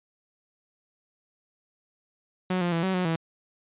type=tone with pitch steps; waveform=sawtooth; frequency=183.9 / 174.8 / 166.6 / 189 / 182 / 163.8 Hz; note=F#3 / F3 / E3 / F#3 / F#3 / E3; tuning=-10 / +2 / +19 / +37 / -28 / -11 cents; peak=-20 dBFS; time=2.5-3.16 s; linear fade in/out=5 ms; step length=110 ms; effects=resampled to 8000 Hz